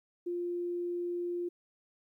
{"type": "tone", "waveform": "sine", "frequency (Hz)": 350, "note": "F4", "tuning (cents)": 4, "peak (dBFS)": -32, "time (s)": [0.26, 1.49], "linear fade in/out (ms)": 10, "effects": ["12-bit"]}